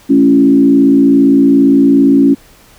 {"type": "tone with frequency modulation", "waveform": "sine", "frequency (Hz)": 277.2, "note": "C#4", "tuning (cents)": 0, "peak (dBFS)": -4, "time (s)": [0.09, 2.35], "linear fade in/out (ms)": 20, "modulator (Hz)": 57.5, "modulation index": 0.84, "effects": ["pink hiss -43 dBFS RMS until 2.78 s"]}